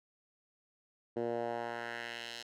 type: tone with band-pass filter sweep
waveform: 10% pulse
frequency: 117.8 Hz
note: A#2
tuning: 19 cents sharp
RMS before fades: -39 dBFS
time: 1.16-2.43 s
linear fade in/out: 10 ms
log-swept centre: 390 to 4300 Hz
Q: 1.5
effects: none